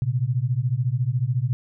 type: beating tone pair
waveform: sine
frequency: 117.9 / 131.9 Hz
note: A#2 / C3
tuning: +20 / +14 cents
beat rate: 14 Hz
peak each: -23 dBFS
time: 0.02-1.53 s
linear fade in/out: 0 ms
effects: none